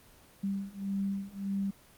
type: beating tone pair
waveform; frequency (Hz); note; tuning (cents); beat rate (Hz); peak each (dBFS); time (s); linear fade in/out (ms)
sine; 196 / 197.7; G3 / G3; 0 / +15; 1.7; -35 / -34; 0.43-1.71; 10
effects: pink hiss -58 dBFS RMS until 1.97 s + Opus 24 kbps